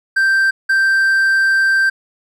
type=tone pair in turn; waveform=triangle; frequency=1568 / 1568 Hz; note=G6 / G6; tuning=0 / 0 cents; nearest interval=unison; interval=0 cents; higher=neither; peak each=-9 dBFS; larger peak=neither; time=0.16-0.51 / 0.69-1.9 s; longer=second; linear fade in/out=10 ms; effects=none